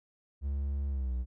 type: tone with pitch glide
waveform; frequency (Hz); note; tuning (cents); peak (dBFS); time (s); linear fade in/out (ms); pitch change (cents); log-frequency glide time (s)
triangle; 69.9 to 61.92; C#2 to B1; +15 to +5; -28; 0.41-1.26; 50; -210; 0.89-1.14
effects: none